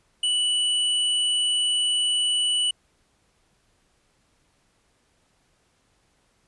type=tone; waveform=square; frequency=2960 Hz; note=F#7; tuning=in tune; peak=-21 dBFS; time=0.23-2.71 s; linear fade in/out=5 ms; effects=pink hiss -66 dBFS RMS until 6.47 s + resampled to 24000 Hz